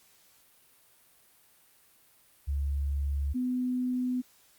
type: tone pair in turn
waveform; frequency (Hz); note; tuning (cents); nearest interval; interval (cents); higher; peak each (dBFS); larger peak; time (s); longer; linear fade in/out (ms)
sine; 70.5 / 251.2; C#2 / B3; +30 / +30; octave + minor seventh; 2200; second; -27; neither; 2.47-3.34 / 3.34-4.22; second; 20
effects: white hiss -62 dBFS RMS until 4.58 s + Opus 48 kbps